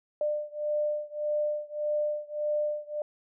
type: beating tone pair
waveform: sine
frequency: 597 / 598.7 Hz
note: D5 / D5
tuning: +28 / +33 cents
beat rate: 1.7 Hz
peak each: -30 / -31 dBFS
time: 0.21-3.02 s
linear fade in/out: 2 ms
effects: none